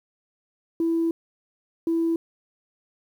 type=tone bursts at uneven times; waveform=sine; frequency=331 Hz; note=E4; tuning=7 cents sharp; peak=-19 dBFS; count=2; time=0.8-1.11 / 1.87-2.16 s; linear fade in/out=2 ms; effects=tanh soft clip ceiling -16 dBFS + 9-bit